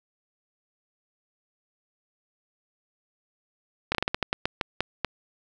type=slowing click train; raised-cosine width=0.3 ms; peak=-8 dBFS; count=12; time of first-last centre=3.92-5.047 s; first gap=28 ms; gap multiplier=1.24; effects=none